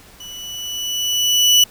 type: tone with level ramp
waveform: 30% pulse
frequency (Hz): 2960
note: F#7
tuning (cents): 0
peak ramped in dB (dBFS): -30 to -5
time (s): 0.2-1.64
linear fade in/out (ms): 5
effects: pink hiss -45 dBFS RMS until 1.7 s